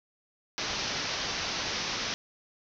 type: low-pass noise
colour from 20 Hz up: white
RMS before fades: -33 dBFS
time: 0.58-2.14 s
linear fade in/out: 0 ms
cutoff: 6100 Hz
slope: 96 dB/octave
effects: none